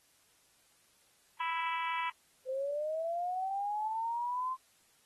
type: harmonic tone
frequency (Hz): 329.6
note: E4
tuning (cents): 0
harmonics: 3 / 4 / 5 / 6 / 7 / 8 / 9 / 10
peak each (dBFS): -34 / -42 / -49 / -42 / -43 / -44 / -50 / -53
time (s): 1.4-2.1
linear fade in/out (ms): 5
type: linear sweep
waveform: sine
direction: up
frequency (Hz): 509 to 1046.5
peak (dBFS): -32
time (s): 2.45-4.57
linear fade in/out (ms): 50
effects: white hiss -68 dBFS RMS until 5.05 s + AAC 32 kbps

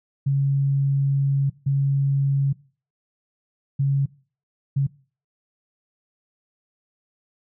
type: tone bursts at uneven times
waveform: sine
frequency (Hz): 138.4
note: C#3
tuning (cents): -2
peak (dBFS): -17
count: 4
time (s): 0.26-1.5 / 1.66-2.53 / 3.79-4.06 / 4.76-4.87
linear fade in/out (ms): 10
effects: noise-tail reverb RT60 0.4 s tail -21 dB re dry

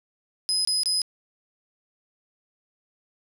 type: tone bursts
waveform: 35% pulse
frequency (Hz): 5040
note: D#8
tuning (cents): +21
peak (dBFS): -19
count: 3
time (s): 0.49-1.018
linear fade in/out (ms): 0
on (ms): 160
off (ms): 24
effects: none

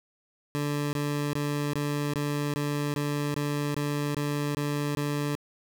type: tone bursts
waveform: 20% pulse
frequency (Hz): 145.8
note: D3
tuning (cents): -12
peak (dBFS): -22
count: 12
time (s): 0.55-5.352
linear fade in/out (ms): 0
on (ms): 380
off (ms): 22
effects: none

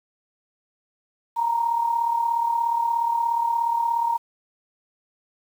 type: tone with amplitude modulation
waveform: sine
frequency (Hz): 932.3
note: A#5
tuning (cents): 0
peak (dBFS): -17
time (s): 1.36-4.18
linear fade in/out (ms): 20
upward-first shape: sine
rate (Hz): 36.9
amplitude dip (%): 60
effects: 8-bit

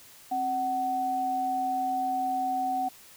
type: tone pair together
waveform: sine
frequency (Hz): 265.2 / 750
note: C4 / F#5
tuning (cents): +23 / +23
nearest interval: octave + tritone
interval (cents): 1800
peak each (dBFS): -36 / -26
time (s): 0.31-2.89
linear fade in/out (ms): 10
effects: white hiss -52 dBFS RMS until 3.16 s

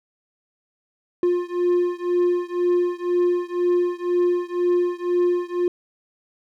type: beating tone pair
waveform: triangle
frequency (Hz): 352.8 / 354.8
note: F4 / F4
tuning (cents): +18 / +27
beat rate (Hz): 2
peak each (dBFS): -19 / -20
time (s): 1.23-5.68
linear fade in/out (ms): 2
effects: none

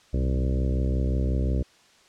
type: harmonic tone with a mistuned harmonic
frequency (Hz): 65.6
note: C2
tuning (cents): +5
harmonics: 1 / 2 / 3 / 4 / 5 / 6 / 7 / 8 / 9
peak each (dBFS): -23 / -29 / -33 / -35 / -37 / -39 / -40 / -41 / -42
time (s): 0.13-1.63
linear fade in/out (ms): 10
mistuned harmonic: 2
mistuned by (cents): -76
effects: white hiss -57 dBFS RMS until 2.08 s + low-pass 6000 Hz 12 dB/octave

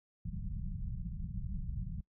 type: low-pass noise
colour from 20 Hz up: pink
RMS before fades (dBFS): -39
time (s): 0.25-2.01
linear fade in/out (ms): 5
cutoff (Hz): 200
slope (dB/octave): 96
effects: noise-tail reverb RT60 0.1 s tail -23 dB re dry

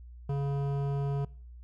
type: tone with hard clipping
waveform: sine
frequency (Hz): 140.2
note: C#3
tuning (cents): +20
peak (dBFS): -30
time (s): 0.29-1.25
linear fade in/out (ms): 5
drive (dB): 13
effects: noise-tail reverb RT60 0.6 s tail -24 dB re dry + added 60 Hz sine -45 dBFS peak until 1.63 s

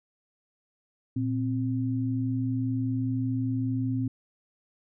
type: tone pair together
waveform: sine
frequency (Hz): 116.54 / 261.6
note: A#2 / C4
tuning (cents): 0 / 0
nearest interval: octave + major second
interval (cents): 1400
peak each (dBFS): -28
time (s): 1.16-4.08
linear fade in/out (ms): 5
effects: none

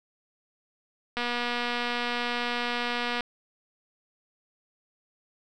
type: click train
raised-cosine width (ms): 0.3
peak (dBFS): -14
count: 492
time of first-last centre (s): 1.17-3.207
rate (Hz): 241
effects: none

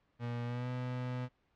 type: tone with pitch glide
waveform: 35% pulse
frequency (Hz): 119.5 to 125.37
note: A#2 to B2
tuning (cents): +43 to +26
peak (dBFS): -34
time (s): 0.19-1.29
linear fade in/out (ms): 50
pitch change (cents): +83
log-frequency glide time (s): 0.45-0.69
effects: pink hiss -75 dBFS RMS until 1.55 s + low-pass 3000 Hz 12 dB/octave

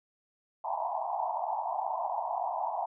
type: band-pass noise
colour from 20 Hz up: pink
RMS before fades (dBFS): -33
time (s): 0.64-2.86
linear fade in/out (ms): 5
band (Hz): 660 to 1000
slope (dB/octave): 96
effects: none

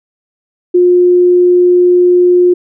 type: tone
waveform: sine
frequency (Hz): 356.9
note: F4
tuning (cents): +38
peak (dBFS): -4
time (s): 0.74-2.54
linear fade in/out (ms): 10
effects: none

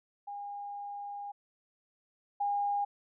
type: tone pair in turn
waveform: sine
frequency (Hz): 812 / 812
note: G#5 / G#5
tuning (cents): -39 / -39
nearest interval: unison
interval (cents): 0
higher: neither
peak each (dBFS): -38 / -28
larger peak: second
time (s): 0.27-1.32 / 2.4-2.85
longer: first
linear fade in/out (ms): 10
effects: none

